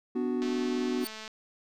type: chord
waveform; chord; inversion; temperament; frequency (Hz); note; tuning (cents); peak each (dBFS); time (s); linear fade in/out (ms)
triangle; B minor; none; equal with one note detuned; 248.5 / 293.7 / 370; B3 / D4 / F#4; +11 / 0 / 0; -28 / -33 / -30; 0.15-1.05; 10
type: click train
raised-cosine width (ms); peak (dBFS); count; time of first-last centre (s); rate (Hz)
0.2; -25; 188; 0.42-1.278; 218
type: tone with exponential growth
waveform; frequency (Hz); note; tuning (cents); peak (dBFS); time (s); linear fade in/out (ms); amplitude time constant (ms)
10% pulse; 4492; C#8; +22; -24; 0.98-1.07; 2; 18
effects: none